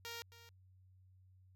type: tone with echo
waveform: 5% pulse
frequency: 466.2 Hz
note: A#4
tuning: in tune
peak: -33 dBFS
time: 0.05-0.22 s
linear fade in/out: 0 ms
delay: 270 ms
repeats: 1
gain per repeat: -14 dB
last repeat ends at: 0.49 s
effects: added 93 Hz sine -62 dBFS peak until 1.55 s